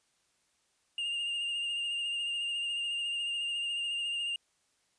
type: tone with vibrato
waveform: triangle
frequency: 2814 Hz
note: F7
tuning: 12 cents sharp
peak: -30 dBFS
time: 0.98-4.36 s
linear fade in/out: 2 ms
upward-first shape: sine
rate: 14 Hz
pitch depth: 25 cents each way
effects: white hiss -73 dBFS RMS until 4.98 s + resampled to 22050 Hz